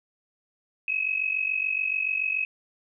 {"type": "tone pair together", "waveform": "sine", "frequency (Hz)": [2535, 2582], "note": ["D#7", "E7"], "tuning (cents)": [32, -37], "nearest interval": "unison", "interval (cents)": 31, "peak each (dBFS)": -27, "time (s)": [0.88, 2.45], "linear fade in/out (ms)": 2, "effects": []}